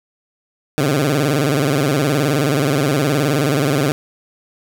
15% pulse tone with vibrato, 142.7 Hz, D3, 49 cents flat, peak -8 dBFS, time 0.78-3.92 s, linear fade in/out 0 ms, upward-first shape square, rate 19 Hz, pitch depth 120 cents each way, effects none

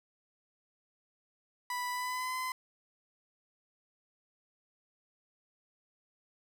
30% pulse tone with pitch glide, 987.8 to 1022.6 Hz, B5 to C6, 0 to -40 cents, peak -31 dBFS, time 1.7-2.52 s, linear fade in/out 2 ms, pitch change +60 cents, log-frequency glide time 1.91-2.36 s, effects none

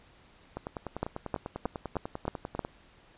two click trains, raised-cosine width 1 ms, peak -21 / -15 dBFS, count 22 / 6, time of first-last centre 0.57-2.649 / 1.03-2.593 s, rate 10.1 / 3.2 Hz, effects pink hiss -59 dBFS RMS until 3.17 s + resampled to 8000 Hz

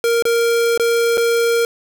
square tone with dropouts, 466.2 Hz, A#4, in tune, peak -14 dBFS, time 0.04-1.65 s, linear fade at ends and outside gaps 1 ms, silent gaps 0.224-0.253 / 0.776-0.797 / 1.173-1.178 s, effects none

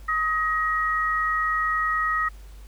sine tone pair together, 1262.8 / 1892 Hz, D#6 / A#6, +25 / +25 cents, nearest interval perfect fifth, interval 700 cents, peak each -23 / -25 dBFS, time 0.08-2.29 s, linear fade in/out 10 ms, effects added 50 Hz sine -40 dBFS peak until 2.67 s + pink hiss -55 dBFS RMS until 2.67 s

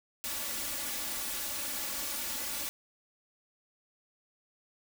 white noise with comb filter, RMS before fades -36 dBFS, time 0.24-2.69 s, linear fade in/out 0 ms, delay 3.5 ms, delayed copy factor +0.9, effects none

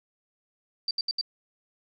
sine tone bursts, 4667 Hz, D8, 12 cents flat, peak -25 dBFS, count 4, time 0.88-1.212 s, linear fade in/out 2 ms, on 29 ms, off 72 ms, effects none

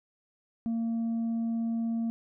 sine tone with tanh clipping, 229.1 Hz, A#3, 30 cents flat, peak -28 dBFS, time 0.66-2.1 s, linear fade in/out 0 ms, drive 2 dB, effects none

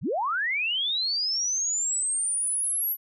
sine linear sweep, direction up, 73.42 to 11860 Hz, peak -24 dBFS, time 0.01-2.97 s, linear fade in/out 50 ms, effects none

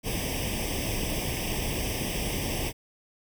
pink noise with comb filter, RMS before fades -30 dBFS, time 0.03-2.73 s, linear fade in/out 50 ms, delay 0.36 ms, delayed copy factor +1, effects none

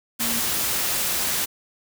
sine tone in noise, 233.1 Hz, A#3, in tune, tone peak -30 dBFS, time 0.19-0.41 s, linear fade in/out 20 ms, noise white, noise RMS -24 dBFS, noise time 0.19-1.46 s, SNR -9 dB, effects none

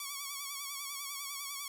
5% pulse tone with vibrato, 1127 Hz, C#6, 28 cents sharp, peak -27 dBFS, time 0-1.68 s, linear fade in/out 2 ms, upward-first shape sine, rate 10 Hz, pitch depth 55 cents each way, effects none

